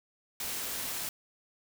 white noise, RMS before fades -36 dBFS, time 0.4-1.09 s, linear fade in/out 2 ms, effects none

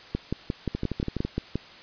two click trains, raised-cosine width 3 ms, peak -13 / -15 dBFS, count 9 / 7, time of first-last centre 0.15-1.556 / 0.75-1.25 s, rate 5.69 / 12 Hz, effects white hiss -47 dBFS RMS until 1.82 s + resampled to 11025 Hz

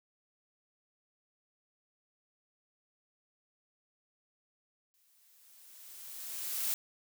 blue noise with exponential growth, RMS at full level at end -32 dBFS, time 4.94-6.74 s, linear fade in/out 0 ms, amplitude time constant 390 ms, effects none

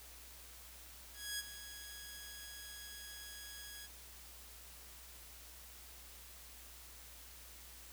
10% pulse tone with ADSR envelope, 1661.2 Hz, G#6, in tune, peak -29 dBFS, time 1.13-3.88 s, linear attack 260 ms, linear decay 28 ms, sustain -12 dB, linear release 34 ms, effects added 60 Hz sine -59 dBFS peak until 7.92 s + white hiss -56 dBFS RMS until 7.92 s

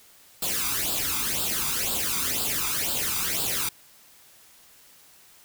white noise with flanger, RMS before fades -27 dBFS, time 0.42-3.69 s, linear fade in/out 5 ms, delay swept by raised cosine 0.24 to 0.85 ms, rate 2 Hz, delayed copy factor +0.75, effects white hiss -54 dBFS RMS until 5.44 s

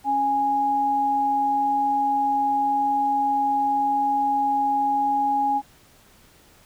sine tone pair together, 276.2 / 827.7 Hz, C#4 / G#5, -6 / -6 cents, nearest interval octave + perfect fifth, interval 1900 cents, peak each -30 / -19 dBFS, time 0.04-5.62 s, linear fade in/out 50 ms, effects pink hiss -54 dBFS RMS until 6.65 s

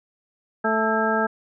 harmonic tone with a mistuned harmonic, 220 Hz, A3, in tune, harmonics 1 / 2 / 3 / 4 / 6 / 7, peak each -26 / -26 / -26 / -26 / -26 / -26 dBFS, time 0.64-1.27 s, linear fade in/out 10 ms, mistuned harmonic 7, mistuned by +77 cents, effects none

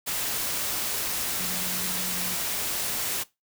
sine tone in noise, 182 Hz, F#3, 28 cents flat, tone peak -37 dBFS, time 1.39-2.36 s, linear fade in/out 20 ms, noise white, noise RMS -29 dBFS, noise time 0.06-3.24 s, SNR -11 dB, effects noise-tail reverb RT60 0.2 s tail -19 dB re dry

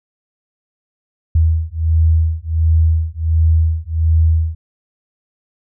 sine beating tone pair, 80 / 81.4 Hz, D#2 / E2, +49 / -21 cents, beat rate 1.4 Hz, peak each -14 dBFS, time 1.35-4.55 s, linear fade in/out 5 ms, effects none

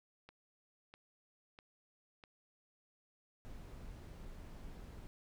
click train, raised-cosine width 0.3 ms, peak -38 dBFS, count 4, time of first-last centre 0.29-2.238 s, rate 1.54 Hz
brown noise, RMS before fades -50 dBFS, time 3.45-5.07 s, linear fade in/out 0 ms
effects none

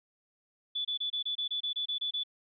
sine tone bursts, 3462 Hz, A7, 29 cents flat, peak -30 dBFS, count 12, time 0.75-2.236 s, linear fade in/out 10 ms, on 100 ms, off 26 ms, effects none

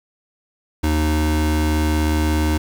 square tone pair together, 77.1 / 308 Hz, D#2 / D#4, -15 / -17 cents, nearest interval 2 octaves, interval 2398 cents, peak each -18 / -22 dBFS, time 0.83-2.58 s, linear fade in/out 10 ms, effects 8-bit

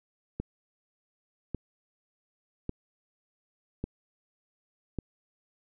click train, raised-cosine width 3 ms, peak -19 dBFS, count 5, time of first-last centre 0.4-4.987 s, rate 0.872 Hz, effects none

